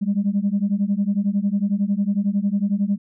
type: beating tone pair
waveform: sine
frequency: 196 / 207 Hz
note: G3 / G#3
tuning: 0 / -5 cents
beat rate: 11 Hz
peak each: -20 dBFS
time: 0.01-2.98 s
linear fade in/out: 20 ms
effects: tanh soft clip ceiling -12 dBFS